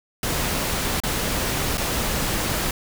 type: noise with dropouts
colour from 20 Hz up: pink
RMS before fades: -24 dBFS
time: 0.23-2.71 s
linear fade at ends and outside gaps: 2 ms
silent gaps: 1.002-1.035 / 1.773-1.779 s
effects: none